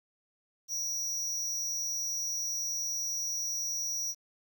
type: tone with amplitude modulation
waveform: square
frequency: 5770 Hz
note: F#8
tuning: 44 cents flat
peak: -28 dBFS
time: 0.68-4.15 s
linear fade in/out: 50 ms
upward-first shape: sine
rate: 239 Hz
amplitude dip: 85%
effects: 10-bit